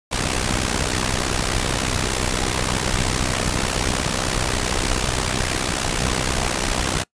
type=noise with amplitude modulation; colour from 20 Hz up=pink; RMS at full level=-18 dBFS; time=0.11-7.04 s; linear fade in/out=20 ms; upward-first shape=sine; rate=63.3 Hz; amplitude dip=80%; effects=noise-tail reverb RT60 0.1 s tail -23 dB re dry + resampled to 22050 Hz